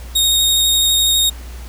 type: tone with vibrato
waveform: sawtooth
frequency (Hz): 3729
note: A#7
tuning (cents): 0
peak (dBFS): -9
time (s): 0.15-1.3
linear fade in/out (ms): 10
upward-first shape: square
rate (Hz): 12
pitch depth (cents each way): 13
effects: added 60 Hz sine -29 dBFS peak until 1.68 s + pink hiss -40 dBFS RMS until 1.68 s